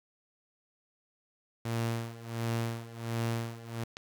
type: tone with tremolo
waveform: sawtooth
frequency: 115.6 Hz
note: A#2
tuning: 14 cents flat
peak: -25 dBFS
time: 1.65-3.84 s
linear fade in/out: 5 ms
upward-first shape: sine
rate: 1.4 Hz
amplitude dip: 85%
type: click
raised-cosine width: 0.2 ms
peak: -24 dBFS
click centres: 3.969 s
effects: 9-bit